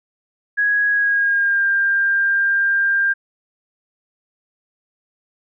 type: tone with pitch glide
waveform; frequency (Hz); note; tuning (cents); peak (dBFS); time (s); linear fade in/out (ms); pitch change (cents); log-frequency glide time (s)
sine; 1661.2 to 1595.4; G#6 to G6; 0 to +30; -14; 0.57-3.14; 20; -70; 0.89-1.65
effects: none